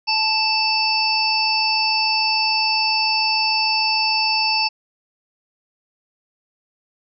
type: harmonic tone with a mistuned harmonic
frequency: 880 Hz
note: A5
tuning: in tune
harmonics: 1 / 3 / 5 / 6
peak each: -22 / -22 / -22 / -22 dBFS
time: 0.07-4.69 s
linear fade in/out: 20 ms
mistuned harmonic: 5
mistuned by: +72 cents
effects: none